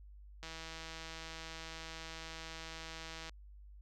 click train, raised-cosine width 0.2 ms, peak -29 dBFS, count 465, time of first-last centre 0.43-3.294 s, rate 162 Hz, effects added 50 Hz sine -52 dBFS peak until 3.81 s

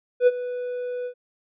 triangle tone with ADSR envelope, 493.9 Hz, B4, in tune, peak -9 dBFS, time 0.2-1.14 s, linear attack 71 ms, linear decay 34 ms, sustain -16 dB, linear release 81 ms, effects resampled to 8000 Hz

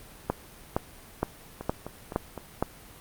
two click trains, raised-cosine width 1 ms, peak -10 / -21 dBFS, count 6 / 4, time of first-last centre 0.3-2.626 / 1.61-2.377 s, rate 2.15 / 3.91 Hz, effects pink hiss -49 dBFS RMS until 3 s + Opus 32 kbps

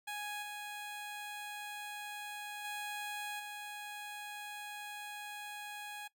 15% pulse tone with level steps, 830.6 Hz, G#5, in tune, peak -33 / -36 / -33 / -37 dBFS, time 0.07-6.08 s, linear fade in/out 10 ms, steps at 0.42 / 2.64 / 3.39 s, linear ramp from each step 10 ms, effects noise-tail reverb RT60 0.1 s tail -18 dB re dry

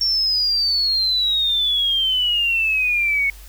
sine exponential sweep, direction down, 5490 to 2200 Hz, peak -16 dBFS, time 0.01-3.3 s, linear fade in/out 2 ms, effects added 48 Hz sine -38 dBFS peak until 3.48 s + white hiss -46 dBFS RMS until 3.48 s

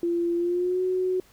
sine tone with pitch glide, 342.8 to 369.5 Hz, F4 to F#4, -32 to -2 cents, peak -22 dBFS, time 0.03-1.2 s, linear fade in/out 2 ms, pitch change +130 cents, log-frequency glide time 0.36-0.82 s, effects pink hiss -57 dBFS RMS until 1.32 s

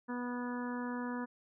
harmonic tone, 245 Hz, B3, 14 cents flat, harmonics 1 / 2 / 3 / 4 / 5 / 6 / 7, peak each -37 / -45 / -52 / -44 / -50 / -49 / -49 dBFS, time 0.08-1.26 s, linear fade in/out 20 ms, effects none

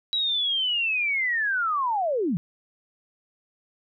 sine linear sweep, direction down, 3900 to 149.2 Hz, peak -22 dBFS, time 0.13-2.37 s, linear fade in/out 0 ms, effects none

